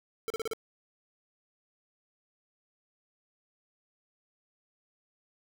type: tone bursts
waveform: square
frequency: 447.2 Hz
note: A4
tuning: 28 cents sharp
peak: -32 dBFS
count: 5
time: 0.28-0.534 s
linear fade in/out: 0 ms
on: 22 ms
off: 36 ms
effects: none